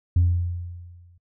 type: tone with exponential decay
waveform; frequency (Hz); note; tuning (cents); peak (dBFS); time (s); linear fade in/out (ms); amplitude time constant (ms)
sine; 87.31; F2; 0; -12; 0.16-1.18; 5; 220
effects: noise-tail reverb RT60 0.1 s tail -25 dB re dry + tanh soft clip ceiling -12 dBFS